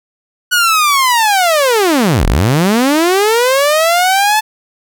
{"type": "linear two-way sweep", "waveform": "sawtooth", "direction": "down then up", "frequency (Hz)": [1480, 33, 876], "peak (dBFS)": -5, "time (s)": [0.51, 4.41], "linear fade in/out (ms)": 20, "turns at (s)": 2.26, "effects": []}